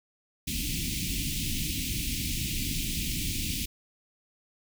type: band-stop noise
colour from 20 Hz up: pink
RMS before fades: -31 dBFS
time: 0.47-3.66 s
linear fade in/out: 10 ms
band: 310 to 2300 Hz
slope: 48 dB/octave
effects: none